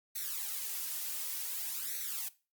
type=noise with flanger; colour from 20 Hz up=blue; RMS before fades=-38 dBFS; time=0.15-2.29 s; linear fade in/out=10 ms; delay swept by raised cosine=0.49 to 3.39 ms; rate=0.55 Hz; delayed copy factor=+0.8; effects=noise-tail reverb RT60 0.3 s tail -18 dB re dry + Opus 48 kbps